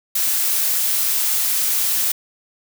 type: noise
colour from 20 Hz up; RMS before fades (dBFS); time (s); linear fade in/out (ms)
blue; -19; 0.15-2.12; 5
effects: none